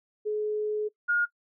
sine tone pair in turn, 424.3 / 1427.2 Hz, G#4 / F6, +37 / +37 cents, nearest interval octave + major sixth, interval 2100 cents, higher second, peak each -26 / -21 dBFS, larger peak second, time 0.25-0.89 / 1.08-1.26 s, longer first, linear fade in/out 20 ms, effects noise-tail reverb RT60 0.1 s tail -22 dB re dry

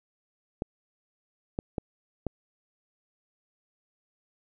clicks, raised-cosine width 2 ms, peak -16 dBFS, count 4, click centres 0.621 / 1.589 / 1.782 / 2.267 s, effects none

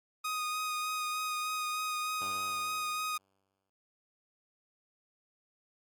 sawtooth tone with vibrato, 1244.5 Hz, D#6, in tune, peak -29 dBFS, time 0.24-3.18 s, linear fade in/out 10 ms, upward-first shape sine, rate 3.3 Hz, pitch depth 14 cents each way
5% pulse tone with exponential decay, 97 Hz, G2, 18 cents flat, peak -34 dBFS, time 2.22-3.7 s, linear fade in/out 0 ms, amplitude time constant 320 ms
effects AAC 64 kbps

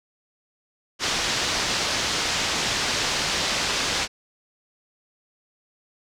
white low-pass noise, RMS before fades -25 dBFS, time 0.99-4.08 s, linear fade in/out 50 ms, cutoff 6000 Hz, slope 24 dB/octave, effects none

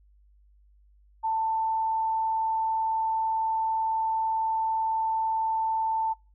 sine tone, 889 Hz, A5, 18 cents sharp, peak -24 dBFS, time 1.23-6.14 s, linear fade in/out 20 ms, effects noise-tail reverb RT60 0.3 s tail -22 dB re dry + added 50 Hz sine -56 dBFS peak until 6.34 s

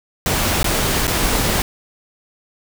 pink noise with dropouts, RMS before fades -18 dBFS, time 0.26-1.62 s, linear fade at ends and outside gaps 1 ms, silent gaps 0.63-0.643 / 1.07-1.078 s, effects none

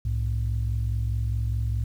sine tone pair together, 63.97 / 108.8 Hz, C2 / A2, -38 / -19 cents, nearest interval major sixth, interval 919 cents, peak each -25 dBFS, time 0.05-1.84 s, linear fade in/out 5 ms, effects tanh soft clip ceiling -18 dBFS + 9-bit

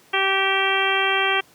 harmonic tone with a mistuned harmonic, 387.7 Hz, G4, 19 cents flat, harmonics 1 / 2 / 3 / 4 / 5 / 6 / 7 / 8, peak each -26 / -26 / -26 / -26 / -26 / -26 / -26 / -26 dBFS, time 0.13-1.41 s, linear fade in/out 10 ms, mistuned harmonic 8, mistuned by +48 cents, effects pink hiss -53 dBFS RMS until 1.54 s + high-pass 150 Hz 12 dB/octave

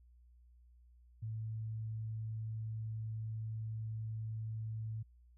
sine tone, 110.5 Hz, A2, 8 cents sharp, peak -38 dBFS, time 1.22-5.03 s, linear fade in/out 10 ms, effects added 60 Hz sine -60 dBFS peak until 5.37 s

